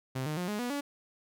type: tone with pitch steps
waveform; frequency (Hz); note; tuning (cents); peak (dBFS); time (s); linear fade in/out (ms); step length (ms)
sawtooth; 130.81 / 152.89 / 178.69 / 208.9 / 244.1 / 285.3; C3 / D#3 / F3 / G#3 / B3 / C#4; 0 / -30 / +40 / +10 / -20 / +50; -28; 0.15-0.81; 10; 110
effects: none